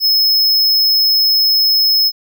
square tone, 5180 Hz, E8, 31 cents flat, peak -10 dBFS, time 0-2.12 s, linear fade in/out 50 ms, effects none

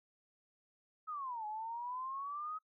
sine exponential two-way sweep, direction down then up, 1296 to 840 to 1276 Hz, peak -39 dBFS, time 1.07-2.59 s, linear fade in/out 20 ms, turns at 1.46 s, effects noise-tail reverb RT60 0.1 s tail -25 dB re dry

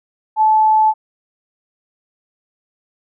sine tone, 868 Hz, A5, 24 cents flat, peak -9 dBFS, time 0.36-0.94 s, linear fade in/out 50 ms, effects none

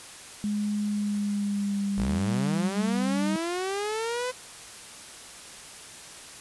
sine tone with pitch glide, 207.7 to 196.38 Hz, G#3 to G3, 0 to +3 cents, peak -25 dBFS, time 0.44-3.36 s, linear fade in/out 0 ms, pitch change -97 cents, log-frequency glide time 0.84-2.32 s
sawtooth linear sweep, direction up, 47.62 to 510 Hz, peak -24 dBFS, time 1.97-4.32 s, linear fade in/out 20 ms
effects white hiss -44 dBFS RMS until 6.4 s + resampled to 24000 Hz

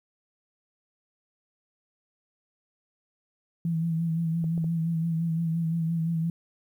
sine tone with vibrato, 164.81 Hz, E3, in tune, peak -24 dBFS, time 3.65-6.3 s, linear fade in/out 2 ms, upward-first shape sine, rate 5.8 Hz, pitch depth 39 cents each way
clicks, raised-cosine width 2 ms, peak -28 dBFS, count 3, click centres 4.442 / 4.578 / 4.643 s
effects 10-bit

